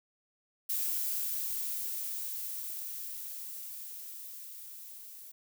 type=noise with level ramp; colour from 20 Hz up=violet; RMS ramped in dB=-32 to -49 dBFS; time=0.69-5.32 s; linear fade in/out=10 ms; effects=none